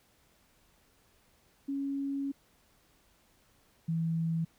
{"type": "tone pair in turn", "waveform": "sine", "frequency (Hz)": [277.2, 164.06], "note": ["C#4", "E3"], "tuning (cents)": [0, -8], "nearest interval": "major sixth", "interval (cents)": 908, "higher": "first", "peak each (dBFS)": [-31, -28], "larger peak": "second", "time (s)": [[1.68, 2.32], [3.88, 4.45]], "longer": "first", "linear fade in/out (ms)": 10, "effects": ["pink hiss -67 dBFS RMS until 4.58 s"]}